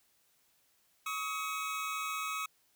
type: tone pair together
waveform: 25% pulse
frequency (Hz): 1118 / 1273.1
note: C#6 / D#6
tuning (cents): +14 / +39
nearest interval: major second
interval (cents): 225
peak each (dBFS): -37 / -32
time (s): 1.06-2.46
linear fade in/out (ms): 5
effects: white hiss -71 dBFS RMS until 2.75 s